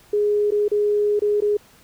sine tone with dropouts, 415.3 Hz, G#4, in tune, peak -16 dBFS, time 0.13-1.57 s, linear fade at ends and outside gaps 5 ms, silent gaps 0.507-0.519 / 0.682-0.715 / 1.194-1.219 / 1.405-1.42 s, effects pink hiss -52 dBFS RMS until 1.83 s

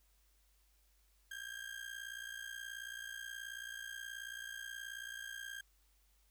35% pulse ring-modulated tone, 1606 Hz, G6, 41 cents sharp, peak -40 dBFS, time 1.31-5.61 s, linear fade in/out 0 ms, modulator 29.3 Hz, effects added 50 Hz sine -70 dBFS peak until 6.3 s + white hiss -75 dBFS RMS until 6.3 s

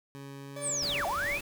20% pulse tone with pitch glide, 138.59 to 139.47 Hz, C#3 to C#3, 0 to +11 cents, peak -37 dBFS, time 0.15-1.01 s, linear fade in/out 0 ms, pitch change +11 cents, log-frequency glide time 0.33-0.71 s
40% pulse tone with tremolo, 576 Hz, D5, 34 cents flat, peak -36 dBFS, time 0.56-1.38 s, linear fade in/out 5 ms, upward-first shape triangle, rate 3 Hz, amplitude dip 45%
sine linear two-way sweep, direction down then up, 9397 to 635 to 2694 Hz, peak -29 dBFS, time 0.61-1.41 s, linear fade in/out 50 ms, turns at 1.06 s
pink noise, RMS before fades -41 dBFS, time 0.82-1.41 s, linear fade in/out 5 ms
effects none

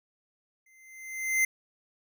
square tone with exponential growth, 2076 Hz, C7, 14 cents flat, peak -21 dBFS, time 0.66-1.45 s, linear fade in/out 5 ms, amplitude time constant 170 ms, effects none

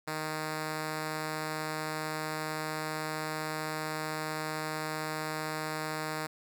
5% pulse tone, 155.56 Hz, D#3, in tune, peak -22 dBFS, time 0.07-6.27 s, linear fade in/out 10 ms, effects none

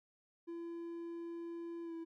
triangle tone with pitch glide, 338.1 to 330.4 Hz, E4 to E4, +44 to +4 cents, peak -40 dBFS, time 0.47-2.05 s, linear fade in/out 20 ms, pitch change -40 cents, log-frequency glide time 1.83-1.94 s, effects none

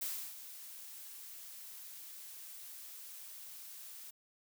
blue noise with ADSR envelope, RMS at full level -38 dBFS, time 0.01-4.11 s, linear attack 10 ms, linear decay 310 ms, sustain -12 dB, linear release 11 ms, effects none

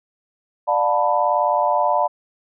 sine chord, B half-diminished seventh, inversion first, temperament just, 592.7 / 711.2 / 889 / 987.8 Hz, D5 / F5 / A5 / B5, +16 / +31 / +18 / 0 cents, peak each -21 dBFS, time 0.67-2.08 s, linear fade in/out 20 ms, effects none

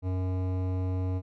sine tone with hard clipping, 92.5 Hz, F#2, in tune, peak -29 dBFS, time 0.02-1.22 s, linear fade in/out 50 ms, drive 15 dB, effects none

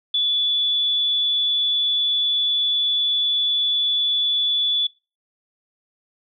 sine tone, 3448 Hz, A7, 36 cents flat, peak -17 dBFS, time 0.14-4.87 s, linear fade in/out 5 ms, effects noise-tail reverb RT60 0.3 s tail -22 dB re dry

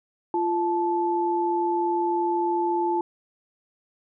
sine tone pair together, 345.9 / 871.6 Hz, F4 / A5, -17 / -17 cents, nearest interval octave + major third, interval 1600 cents, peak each -24 dBFS, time 0.34-3.01 s, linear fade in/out 2 ms, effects none

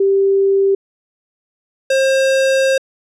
sine / square tone pair in turn, 392 / 533.8 Hz, G4 / C5, 0 / +35 cents, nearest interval perfect fourth, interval 535 cents, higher second, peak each -10 / -12 dBFS, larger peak first, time 0-0.75 / 1.9-2.78 s, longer second, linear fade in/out 5 ms, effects low-pass 8000 Hz 12 dB/octave

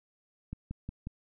click train, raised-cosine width 5 ms, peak -25 dBFS, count 4, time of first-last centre 0.53-1.071 s, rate 5.55 Hz, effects none

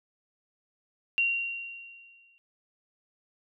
sine tone with exponential decay, 2757 Hz, F7, 23 cents flat, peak -21 dBFS, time 1.18-2.38 s, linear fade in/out 0 ms, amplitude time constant 260 ms, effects none

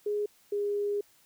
sine tone pair in turn, 415.3 / 409.1 Hz, G#4 / G#4, 0 / -26 cents, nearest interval unison, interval 26 cents, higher first, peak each -27 dBFS, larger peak neither, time 0.06-0.26 / 0.52-1.01 s, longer second, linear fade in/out 5 ms, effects white hiss -63 dBFS RMS until 1.25 s

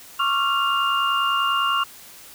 sine tone cluster, 1096 / 1166 / 1379 / 2809 Hz, C#6 / D6 / F6 / F7, -20 / -13 / -22 / +9 cents, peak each -22 / -29 / -23 / -25 dBFS, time 0.19-1.84 s, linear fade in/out 10 ms, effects white hiss -44 dBFS RMS until 2.34 s

